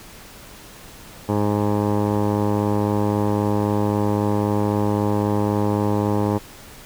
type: tone with low-pass filter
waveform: 15% pulse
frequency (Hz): 103.8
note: G#2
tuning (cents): 0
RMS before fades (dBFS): -20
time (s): 1.28-6.39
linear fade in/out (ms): 20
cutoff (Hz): 760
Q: 3.5
effects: pink hiss -42 dBFS RMS until 6.85 s